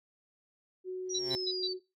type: tone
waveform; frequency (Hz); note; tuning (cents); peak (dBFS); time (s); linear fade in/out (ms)
sine; 370; F#4; 0; -35; 0.84-1.8; 50
type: tone with exponential growth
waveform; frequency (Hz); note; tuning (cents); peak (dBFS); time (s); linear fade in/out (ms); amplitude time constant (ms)
10% pulse; 131.5; C3; +9; -26; 1.06-1.35; 0; 62
type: linear sweep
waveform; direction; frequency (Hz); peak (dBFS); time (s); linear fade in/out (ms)
sine; down; 5820 to 4508; -35; 1.09-1.74; 20
type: tone bursts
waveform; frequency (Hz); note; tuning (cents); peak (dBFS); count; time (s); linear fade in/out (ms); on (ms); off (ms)
sine; 3951; B7; 0; -31; 4; 1.14-1.678; 10; 52; 110
effects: noise-tail reverb RT60 0.3 s tail -24 dB re dry